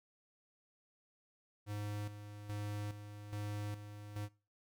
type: tone with tremolo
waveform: square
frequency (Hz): 103.83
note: G#2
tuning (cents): 0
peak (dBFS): -40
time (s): 1.66-4.29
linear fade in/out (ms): 50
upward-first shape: square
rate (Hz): 1.2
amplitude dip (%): 65
effects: noise-tail reverb RT60 0.3 s tail -20 dB re dry